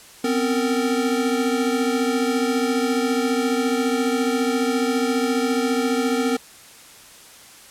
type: tone cluster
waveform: square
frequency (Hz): 252.2 / 266.8 / 460.8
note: B3 / C4 / A#4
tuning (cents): +36 / +34 / -20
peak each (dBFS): -23 / -26 / -24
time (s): 0.24-6.37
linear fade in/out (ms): 5
effects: white hiss -45 dBFS RMS until 7.7 s + low-pass 11000 Hz 12 dB/octave